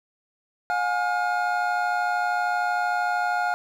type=tone cluster; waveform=triangle; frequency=716 / 829 / 1425 Hz; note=F5 / G#5 / F6; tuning=+43 / -3 / +34 cents; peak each=-23 / -26 / -25 dBFS; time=0.7-3.54 s; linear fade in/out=0 ms; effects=none